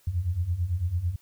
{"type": "beating tone pair", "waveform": "sine", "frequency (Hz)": [82.2, 91.2], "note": ["E2", "F#2"], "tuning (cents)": [-4, -24], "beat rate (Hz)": 9, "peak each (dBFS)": [-30, -26], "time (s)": [0.07, 1.16], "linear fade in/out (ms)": 5, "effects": ["white hiss -62 dBFS RMS until 1.21 s"]}